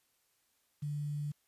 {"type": "tone with quantisation", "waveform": "sine", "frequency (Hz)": 147, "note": "D3", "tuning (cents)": 2, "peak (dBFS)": -34, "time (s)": [0.82, 1.32], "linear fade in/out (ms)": 10, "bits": 10, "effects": ["white hiss -75 dBFS RMS until 1.47 s", "resampled to 32000 Hz"]}